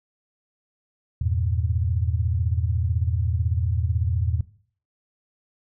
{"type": "chord", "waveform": "sine", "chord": "E diminished", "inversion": "none", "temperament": "equal with one note detuned", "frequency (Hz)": [82.41, 100.58, 116.54], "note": ["E2", "G2", "Bb2"], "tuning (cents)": [0, 45, 0], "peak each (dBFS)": [-23, -26, -27], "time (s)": [1.21, 4.41], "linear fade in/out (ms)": 5, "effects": ["noise-tail reverb RT60 0.5 s tail -19 dB re dry"]}